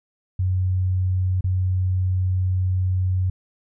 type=tone with dropouts; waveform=sine; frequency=92.5 Hz; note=F#2; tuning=in tune; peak=-18 dBFS; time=0.39-3.3 s; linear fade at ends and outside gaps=5 ms; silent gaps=1.409-1.441 s; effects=none